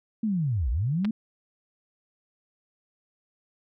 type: linear two-way sweep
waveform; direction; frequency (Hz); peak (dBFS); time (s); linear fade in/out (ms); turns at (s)
sine; down then up; 229.1 to 51.91 to 229.1; -23; 0.23-1.11; 5; 0.7
type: clicks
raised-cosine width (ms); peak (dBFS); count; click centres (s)
0.3; -21; 2; 1.047 / 1.052
effects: none